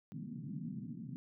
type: band-pass noise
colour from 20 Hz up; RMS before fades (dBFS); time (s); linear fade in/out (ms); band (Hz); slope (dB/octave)
white; -44; 0.12-1.16; 0; 130 to 250; 48
effects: none